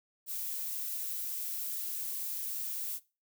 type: noise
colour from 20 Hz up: violet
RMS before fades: -37 dBFS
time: 0.26-3 s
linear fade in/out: 50 ms
effects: noise-tail reverb RT60 0.3 s tail -20 dB re dry